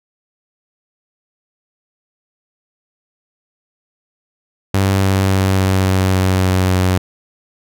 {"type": "tone with pitch steps", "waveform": "sawtooth", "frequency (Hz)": [97, 96.33, 95.66, 95, 94.35, 93.7, 93.05, 92.41], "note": ["G2", "G2", "G2", "F#2", "F#2", "F#2", "F#2", "F#2"], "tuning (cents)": [-18, -30, -42, 46, 34, 22, 10, -2], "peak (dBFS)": -8, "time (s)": [4.74, 6.98], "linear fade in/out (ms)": 5, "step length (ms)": 280, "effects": []}